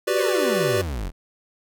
square chord, G major seventh, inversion third, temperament equal, 370 / 392 / 493.9 / 587.3 Hz, F#4 / G4 / B4 / D5, 0 / 0 / 0 / 0 cents, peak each -26 dBFS, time 0.07-0.82 s, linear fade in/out 10 ms
40% pulse exponential sweep, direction down, 652 to 38.89 Hz, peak -25 dBFS, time 0.14-1.12 s, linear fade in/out 50 ms
effects none

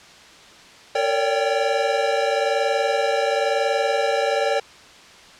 square tone cluster, 455.9 / 558 / 579 / 785 Hz, A#4 / C#5 / D5 / G5, -39 / +11 / -25 / +2 cents, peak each -25 dBFS, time 0.95-4.6 s, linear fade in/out 5 ms, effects white hiss -45 dBFS RMS until 5.39 s + low-pass 5000 Hz 12 dB/octave

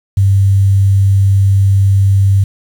sine tone with quantisation, 98 Hz, G2, in tune, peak -6 dBFS, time 0.17-2.44 s, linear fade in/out 5 ms, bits 6, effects none

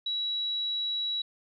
sine tone, 3900 Hz, B7, 23 cents flat, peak -28 dBFS, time 0.06-1.22 s, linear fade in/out 5 ms, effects none

